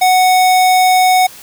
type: tone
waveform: square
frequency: 740 Hz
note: F#5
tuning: in tune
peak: -8 dBFS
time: 0.01-1.27 s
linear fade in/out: 10 ms
effects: white hiss -36 dBFS RMS until 1.42 s